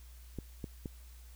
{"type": "clicks", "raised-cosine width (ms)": 3, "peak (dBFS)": -26, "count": 3, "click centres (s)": [0.387, 0.642, 0.858], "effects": ["added 60 Hz sine -50 dBFS peak until 1.35 s", "white hiss -62 dBFS RMS until 1.35 s"]}